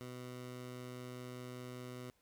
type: tone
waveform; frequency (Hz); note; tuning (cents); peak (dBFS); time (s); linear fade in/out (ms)
15% pulse; 125; B2; +21; -39; 0.01-2.1; 0
effects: pink hiss -75 dBFS RMS until 2.21 s